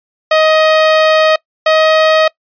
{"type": "tone pair in turn", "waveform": "sawtooth", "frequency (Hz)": [628, 630.4], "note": ["D#5", "D#5"], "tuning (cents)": [16, 23], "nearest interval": "unison", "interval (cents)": 7, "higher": "second", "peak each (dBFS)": -3, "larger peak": "neither", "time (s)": [[0.31, 1.36], [1.66, 2.28]], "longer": "first", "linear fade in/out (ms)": 5, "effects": ["noise-tail reverb RT60 0.1 s tail -23 dB re dry", "resampled to 11025 Hz"]}